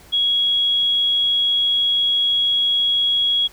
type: tone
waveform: sine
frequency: 3322 Hz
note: G#7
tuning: in tune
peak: -15 dBFS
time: 0.12-3.48 s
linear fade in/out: 20 ms
effects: pink hiss -47 dBFS RMS until 3.52 s